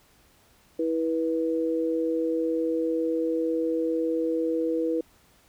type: tone pair together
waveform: sine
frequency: 325.7 / 487.7 Hz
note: E4 / B4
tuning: -21 / -22 cents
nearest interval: perfect fifth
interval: 699 cents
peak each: -26 dBFS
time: 0.79-5.01 s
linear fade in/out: 5 ms
effects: pink hiss -60 dBFS RMS until 5.48 s